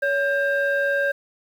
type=tone pair together; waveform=sine; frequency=563 / 1592.4 Hz; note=C#5 / G6; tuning=+27 / +27 cents; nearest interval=octave + tritone; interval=1800 cents; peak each=-20 dBFS; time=0.02-1.12 s; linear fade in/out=10 ms; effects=tanh soft clip ceiling -15 dBFS + 8-bit